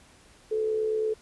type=tone with amplitude modulation; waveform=sine; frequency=435.5 Hz; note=A4; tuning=18 cents flat; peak=-22 dBFS; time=0.51-1.14 s; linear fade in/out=10 ms; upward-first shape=sine; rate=69 Hz; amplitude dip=45%; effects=pink hiss -56 dBFS RMS until 1.21 s + resampled to 24000 Hz